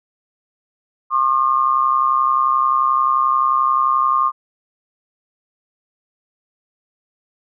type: tone pair together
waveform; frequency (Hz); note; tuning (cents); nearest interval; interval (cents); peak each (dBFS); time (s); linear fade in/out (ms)
sine; 1072.6 / 1204; C6 / D6; +43 / +43; major second; 200; -16; 1.1-4.32; 50
effects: none